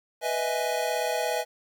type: chord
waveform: square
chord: E major seventh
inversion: second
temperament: equal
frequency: 493.9 / 622.3 / 659.3 / 830.6 Hz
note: B4 / D#5 / E5 / G#5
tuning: 0 / 0 / 0 / 0 cents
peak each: -32 dBFS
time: 0.21-1.45 s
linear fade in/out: 50 ms
effects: 10-bit